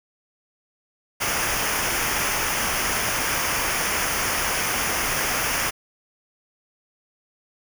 pink noise with comb filter, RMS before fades -24 dBFS, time 1.2-5.71 s, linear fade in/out 20 ms, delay 0.25 ms, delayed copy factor -0.7, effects none

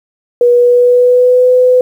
sine tone with pitch glide, 484 to 503.1 Hz, B4 to B4, -35 to +32 cents, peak -4 dBFS, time 0.41-1.81 s, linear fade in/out 2 ms, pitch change +67 cents, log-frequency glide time 0.51-1.51 s, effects 7-bit

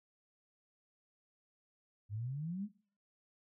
sine exponential sweep, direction up, 98.5 to 218.9 Hz, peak -37 dBFS, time 2.09-2.69 s, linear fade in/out 50 ms, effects noise-tail reverb RT60 0.5 s tail -21 dB re dry

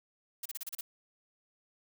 blue noise bursts, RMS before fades -39 dBFS, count 7, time 0.43-0.81 s, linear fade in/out 5 ms, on 26 ms, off 33 ms, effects none

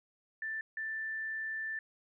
sine tone bursts at uneven times, 1769 Hz, A6, 9 cents sharp, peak -35 dBFS, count 2, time 0.42-0.61 / 0.77-1.79 s, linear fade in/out 2 ms, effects none

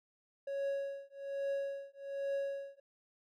triangle tone with tremolo, 554.4 Hz, C#5, in tune, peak -30 dBFS, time 0.47-2.8 s, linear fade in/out 5 ms, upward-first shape triangle, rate 1.2 Hz, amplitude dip 100%, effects none

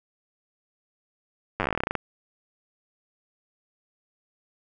slowing click train, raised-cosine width 0.5 ms, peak -10 dBFS, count 17, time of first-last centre 1.6-1.953 s, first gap 9 ms, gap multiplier 1.11, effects none

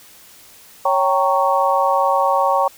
harmonic tone with a mistuned harmonic, 185 Hz, F#3, in tune, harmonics 3 / 4 / 5 / 6, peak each -19 / -19 / -19 / -19 dBFS, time 0.85-2.68 s, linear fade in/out 5 ms, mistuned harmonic 4, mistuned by +85 cents, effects white hiss -45 dBFS RMS until 2.77 s

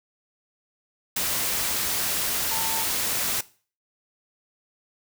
sine tone in noise, 898 Hz, A5, 35 cents sharp, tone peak -31 dBFS, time 2.51-2.84 s, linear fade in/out 5 ms, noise white, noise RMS -26 dBFS, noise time 1.16-3.41 s, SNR -8 dB, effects noise-tail reverb RT60 0.4 s tail -19 dB re dry

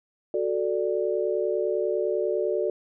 sine chord, D major, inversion first, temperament equal, 370 / 440 / 587.3 Hz, F#4 / A4 / D5, 0 / 0 / 0 cents, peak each -27 / -27 / -28 dBFS, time 0.34-2.7 s, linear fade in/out 2 ms, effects none

